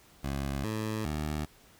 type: tone with pitch steps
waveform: 15% pulse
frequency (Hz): 69 / 109 / 75.8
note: C#2 / A2 / D#2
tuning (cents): -7 / -16 / -45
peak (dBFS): -25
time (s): 0.23-1.46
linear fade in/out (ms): 20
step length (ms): 410
effects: pink hiss -59 dBFS RMS until 1.79 s